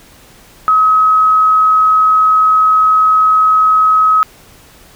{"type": "tone", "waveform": "sine", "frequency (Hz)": 1275, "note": "D#6", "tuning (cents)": 42, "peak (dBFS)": -6, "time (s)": [0.68, 4.23], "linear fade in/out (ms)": 0, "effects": ["pink hiss -42 dBFS RMS until 4.95 s"]}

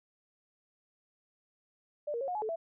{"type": "tone with pitch steps", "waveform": "sine", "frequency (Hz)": [592, 469.5, 546, 721, 848, 435.7, 663], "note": ["D5", "A#4", "C#5", "F#5", "G#5", "A4", "E5"], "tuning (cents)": [14, 12, -26, -45, 36, -17, 10], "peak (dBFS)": -32, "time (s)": [2.07, 2.56], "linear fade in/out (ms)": 10, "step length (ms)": 70, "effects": []}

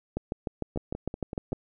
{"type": "two click trains", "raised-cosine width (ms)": 2, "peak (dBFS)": [-21, -16], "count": [5, 10], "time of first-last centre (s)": [[0.76, 1.522], [0.17, 1.53]], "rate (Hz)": [5.25, 6.62], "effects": []}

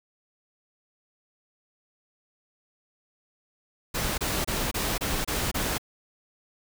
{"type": "noise bursts", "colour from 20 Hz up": "pink", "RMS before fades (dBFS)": -28, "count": 7, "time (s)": [3.94, 5.782], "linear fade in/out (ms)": 10, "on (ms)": 240, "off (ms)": 27, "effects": []}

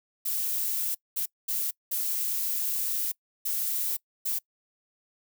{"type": "noise bursts at uneven times", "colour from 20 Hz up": "violet", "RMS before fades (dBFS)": -29, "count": 6, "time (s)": [[0.25, 0.95], [1.16, 1.26], [1.48, 1.71], [1.91, 3.12], [3.45, 3.97], [4.25, 4.39]], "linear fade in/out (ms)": 10, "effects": ["noise-tail reverb RT60 0.1 s tail -24 dB re dry"]}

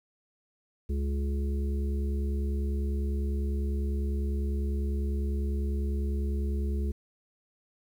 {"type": "harmonic tone", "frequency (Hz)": 70, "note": "C#2", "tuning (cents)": 18, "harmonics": [1, 3, 5, 6], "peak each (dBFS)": [-27, -37, -41, -43], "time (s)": [0.89, 6.92], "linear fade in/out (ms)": 10, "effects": ["10-bit"]}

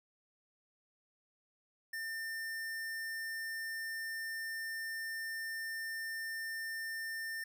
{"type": "tone", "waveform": "square", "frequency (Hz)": 1800, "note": "A6", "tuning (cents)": 39, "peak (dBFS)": -39, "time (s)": [1.93, 7.44], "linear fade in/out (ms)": 5, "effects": []}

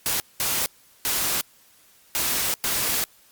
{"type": "noise bursts at uneven times", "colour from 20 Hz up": "white", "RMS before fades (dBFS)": -24, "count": 5, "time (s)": [[0.06, 0.2], [0.4, 0.66], [1.05, 1.41], [2.15, 2.54], [2.64, 3.04]], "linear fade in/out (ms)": 0, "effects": ["white hiss -56 dBFS RMS until 3.31 s", "Opus 48 kbps"]}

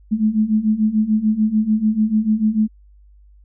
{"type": "beating tone pair", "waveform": "sine", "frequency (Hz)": [211.9, 218.7], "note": ["G#3", "A3"], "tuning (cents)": [35, -10], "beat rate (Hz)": 6.8, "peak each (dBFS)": [-19, -16], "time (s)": [0.11, 2.68], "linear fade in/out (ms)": 20, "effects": ["added 50 Hz sine -45 dBFS peak until 3.44 s"]}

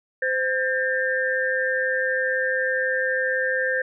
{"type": "tone cluster", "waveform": "sine", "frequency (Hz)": [517, 1601, 1803], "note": ["C5", "G6", "A6"], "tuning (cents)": [-21, 36, 42], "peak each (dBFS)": -25, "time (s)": [0.22, 3.82], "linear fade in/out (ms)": 5, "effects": []}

